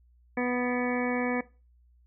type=harmonic tone with a mistuned harmonic; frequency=246.9 Hz; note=B3; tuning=in tune; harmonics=1 / 2 / 3 / 4 / 5 / 7 / 8 / 9; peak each=-29 / -31 / -36 / -39 / -43 / -36 / -42 / -37 dBFS; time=0.37-1.41 s; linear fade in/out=5 ms; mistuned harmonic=9; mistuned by=+20 cents; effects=noise-tail reverb RT60 0.3 s tail -18 dB re dry + added 60 Hz sine -58 dBFS peak until 2.06 s